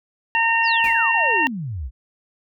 harmonic tone, 916 Hz, A#5, 31 cents flat, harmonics 1 / 2 / 3, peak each -20 / -20 / -20 dBFS, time 0.35-1.47 s, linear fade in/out 0 ms
sine exponential sweep, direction down, 5500 to 54.8 Hz, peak -25 dBFS, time 0.63-1.91 s, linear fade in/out 50 ms
pink noise with exponential decay, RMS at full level -34 dBFS, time 0.84-1.12 s, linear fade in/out 1 ms, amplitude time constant 60 ms
effects none

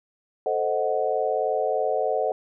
sine chord, A diminished seventh, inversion none, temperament equal, 440 / 523.3 / 622.3 / 740 Hz, A4 / C5 / Eb5 / Gb5, 0 / 0 / 0 / 0 cents, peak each -27 dBFS, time 0.46-2.32 s, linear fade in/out 2 ms, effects none

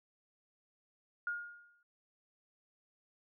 sine tone with exponential decay, 1425 Hz, F6, 34 cents sharp, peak -32 dBFS, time 1.27-1.83 s, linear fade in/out 2 ms, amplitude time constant 120 ms, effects none

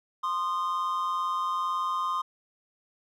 triangle tone pair together, 1046.5 / 1228.6 Hz, C6 / D#6, 0 / -22 cents, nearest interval minor third, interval 278 cents, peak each -27 / -28 dBFS, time 0.23-2.22 s, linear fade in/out 10 ms, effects none

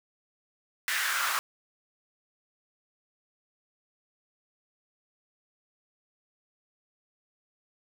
pink noise with high-pass filter sweep, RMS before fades -29 dBFS, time 0.88-1.39 s, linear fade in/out 0 ms, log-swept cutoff 1800 to 1200 Hz, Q 3.5, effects none

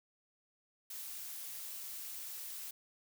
blue noise, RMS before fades -45 dBFS, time 0.9-2.71 s, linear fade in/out 5 ms, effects none

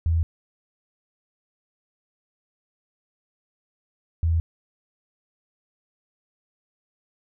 sine tone pair in turn, 82.41 / 82.41 Hz, E2 / E2, 0 / 0 cents, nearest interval unison, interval 0 cents, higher neither, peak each -18 dBFS, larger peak neither, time 0.06-0.23 / 4.23-4.4 s, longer neither, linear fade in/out 0 ms, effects none

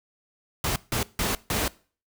pink noise bursts at uneven times, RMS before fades -26 dBFS, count 4, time 0.64-0.76 / 0.92-1.03 / 1.19-1.35 / 1.5-1.68 s, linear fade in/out 2 ms, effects noise-tail reverb RT60 0.4 s tail -21 dB re dry

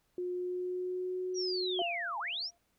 sine tone with pitch glide, 359.1 to 367.5 Hz, F4 to F#4, +48 to -12 cents, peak -33 dBFS, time 0.18-1.82 s, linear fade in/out 2 ms, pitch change +40 cents, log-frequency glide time 0.31-1.18 s
sine linear two-way sweep, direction down then up, 5860 to 784 to 5860 Hz, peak -34 dBFS, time 1.34-2.51 s, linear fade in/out 50 ms, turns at 2.19 s
sine tone with exponential decay, 690 Hz, F5, 21 cents flat, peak -30 dBFS, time 1.79-2.58 s, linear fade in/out 1 ms, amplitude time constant 170 ms
effects pink hiss -75 dBFS RMS until 2.78 s

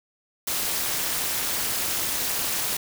white noise with amplitude modulation, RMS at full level -23 dBFS, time 0.47-2.77 s, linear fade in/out 5 ms, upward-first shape sine, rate 234 Hz, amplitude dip 80%, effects none

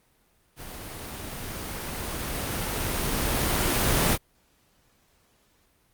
pink noise with level ramp, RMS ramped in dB -40 to -21 dBFS, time 0.56-4.18 s, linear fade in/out 50 ms, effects pink hiss -65 dBFS RMS until 5.93 s + Opus 32 kbps

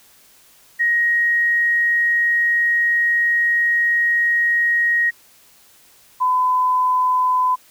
sine tone pair in turn, 1883 / 1009.4 Hz, A#6 / B5, +17 / +38 cents, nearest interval major seventh, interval 1079 cents, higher first, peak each -14 dBFS, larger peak neither, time 0.79-5.11 / 6.2-7.56 s, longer first, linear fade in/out 20 ms, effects white hiss -51 dBFS RMS until 7.7 s

